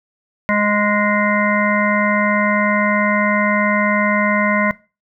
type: harmonic tone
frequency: 207.7 Hz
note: G#3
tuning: in tune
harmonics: 1 / 3 / 5 / 7 / 9 / 10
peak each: -18 / -20 / -21 / -24 / -23 / -22 dBFS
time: 0.49-4.71 s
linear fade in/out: 0 ms
effects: noise-tail reverb RT60 0.3 s tail -20 dB re dry